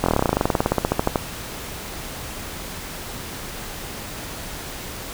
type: slowing click train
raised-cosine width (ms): 1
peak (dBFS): -3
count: 25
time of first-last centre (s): 0.04-1.158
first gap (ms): 22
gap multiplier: 1.06
effects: pink hiss -33 dBFS RMS until 5.13 s